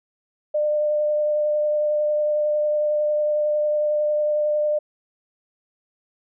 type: tone with vibrato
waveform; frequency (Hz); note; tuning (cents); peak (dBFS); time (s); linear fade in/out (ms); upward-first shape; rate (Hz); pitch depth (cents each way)
sine; 600; D5; +37; -18; 0.54-4.79; 10; triangle; 11; 13
effects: none